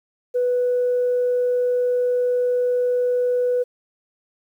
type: tone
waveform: sine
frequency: 493.9 Hz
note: B4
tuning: in tune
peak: -16 dBFS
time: 0.34-3.64 s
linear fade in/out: 20 ms
effects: tanh soft clip ceiling -13 dBFS + 9-bit